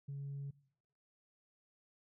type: tone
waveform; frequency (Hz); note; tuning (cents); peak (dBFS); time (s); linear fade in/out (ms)
sine; 140; C#3; +18; -39; 0.08-0.51; 10
effects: noise-tail reverb RT60 0.7 s tail -22 dB re dry + tanh soft clip ceiling -38 dBFS